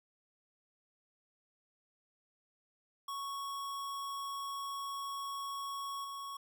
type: tone with level steps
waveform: square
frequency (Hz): 1108.7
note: C#6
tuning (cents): 0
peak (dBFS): -39 / -42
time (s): 3.08-6.37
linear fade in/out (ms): 5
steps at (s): 6.04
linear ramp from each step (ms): 5
effects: none